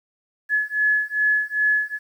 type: beating tone pair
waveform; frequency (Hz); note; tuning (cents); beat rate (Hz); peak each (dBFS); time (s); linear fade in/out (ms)
sine; 1704 / 1706.5; G#6 / G#6; +44 / +47; 2.5; -21 / -21; 0.49-1.99; 50
effects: 9-bit